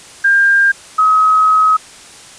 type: tone pair in turn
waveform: sine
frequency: 1600 / 1272.6 Hz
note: G6 / D#6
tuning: +35 / +39 cents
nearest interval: major third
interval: 396 cents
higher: first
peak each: -7 dBFS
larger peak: neither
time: 0.24-0.72 / 0.98-1.77 s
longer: second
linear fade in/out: 10 ms
effects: white hiss -37 dBFS RMS until 2.38 s + resampled to 22050 Hz